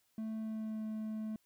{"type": "tone with pitch glide", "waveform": "triangle", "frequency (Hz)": [220, 217.3], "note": ["A3", "A3"], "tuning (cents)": [0, -21], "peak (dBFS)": -35, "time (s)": [0.18, 1.36], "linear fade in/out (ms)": 2, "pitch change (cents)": -21, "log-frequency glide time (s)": [0.39, 0.84], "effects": ["white hiss -75 dBFS RMS until 1.45 s"]}